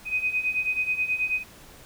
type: beating tone pair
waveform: sine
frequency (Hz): 2500 / 2509.3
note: D#7 / D#7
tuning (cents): +8 / +14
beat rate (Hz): 9.3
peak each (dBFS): -29 / -25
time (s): 0.05-1.44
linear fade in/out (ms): 50
effects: pink hiss -49 dBFS RMS until 1.85 s